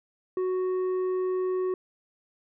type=tone with tanh clipping; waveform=sine; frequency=370 Hz; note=F#4; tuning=in tune; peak=-26 dBFS; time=0.37-1.74 s; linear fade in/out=2 ms; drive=6 dB; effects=none